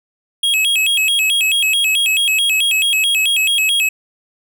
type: tone with vibrato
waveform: square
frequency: 2904 Hz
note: F#7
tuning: 33 cents flat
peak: -13 dBFS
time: 0.43-3.89 s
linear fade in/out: 5 ms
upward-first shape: square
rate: 4.6 Hz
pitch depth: 210 cents each way
effects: none